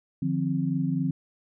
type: tone cluster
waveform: sine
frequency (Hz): 150.6 / 174.5 / 262.2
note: D3 / F3 / C4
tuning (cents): +44 / -1 / +4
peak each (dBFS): -28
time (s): 0.22-1.11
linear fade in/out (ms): 5
effects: none